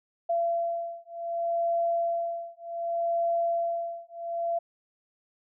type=beating tone pair; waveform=sine; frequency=679 / 679.66 Hz; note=F5 / F5; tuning=-49 / -47 cents; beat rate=0.66 Hz; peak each=-29 dBFS; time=0.29-4.59 s; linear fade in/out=10 ms; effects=none